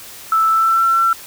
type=tone with pitch glide; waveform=sine; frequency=1318.5 to 1348.5 Hz; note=E6 to E6; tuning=0 to +39 cents; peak=-11 dBFS; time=0.32-1.13 s; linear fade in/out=2 ms; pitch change=+39 cents; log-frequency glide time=0.5-0.84 s; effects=white hiss -36 dBFS RMS until 1.26 s